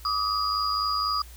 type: tone cluster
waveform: sine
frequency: 1155 / 1259 / 4870 Hz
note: D6 / D#6 / D#8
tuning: -29 / +20 / -38 cents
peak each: -28 dBFS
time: 0.05-1.22 s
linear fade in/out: 2 ms
effects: added 60 Hz sine -43 dBFS peak until 1.36 s + white hiss -51 dBFS RMS until 1.36 s